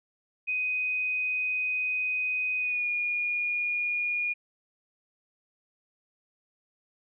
sine tone with pitch glide, 2502 to 2436 Hz, D#7 to D#7, +9 to -37 cents, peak -26 dBFS, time 0.47-4.34 s, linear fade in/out 20 ms, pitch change -46 cents, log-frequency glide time 2.58-2.88 s, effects none

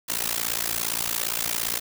white noise with amplitude modulation, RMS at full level -23 dBFS, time 0.08-1.8 s, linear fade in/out 20 ms, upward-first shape sine, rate 57.4 Hz, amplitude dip 100%, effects none

